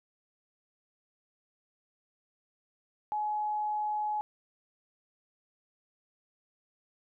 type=tone; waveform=sine; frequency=845 Hz; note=G#5; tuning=30 cents sharp; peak=-29 dBFS; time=3.12-4.21 s; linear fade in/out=0 ms; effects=none